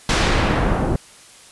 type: noise with low-pass filter sweep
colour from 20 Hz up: pink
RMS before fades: -18 dBFS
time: 0.09-0.96 s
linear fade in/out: 2 ms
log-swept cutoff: 7400 to 610 Hz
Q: 0.72
effects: white hiss -45 dBFS RMS until 1.51 s + resampled to 24000 Hz